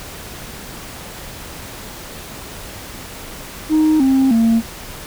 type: tone with pitch steps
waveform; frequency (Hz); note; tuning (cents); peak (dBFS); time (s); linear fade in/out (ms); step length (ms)
sine; 311.1 / 266.2 / 227.7; D#4 / C4 / A#3; 0 / +30 / -40; -8; 3.69-4.62; 50; 310
effects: tanh soft clip ceiling -9 dBFS + pink hiss -33 dBFS RMS until 5.06 s